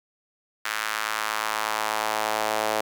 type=tone with high-pass filter sweep; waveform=sawtooth; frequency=108.4 Hz; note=A2; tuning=25 cents flat; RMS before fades=-27 dBFS; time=0.65-2.81 s; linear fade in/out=5 ms; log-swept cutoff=1500 to 610 Hz; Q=1.7; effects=none